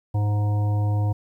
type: harmonic tone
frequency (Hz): 103.83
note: G#2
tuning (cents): 0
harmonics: 1 / 3 / 5 / 7 / 9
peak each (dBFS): -19 / -35 / -38 / -37 / -39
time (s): 0.14-1.13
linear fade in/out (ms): 10
effects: 10-bit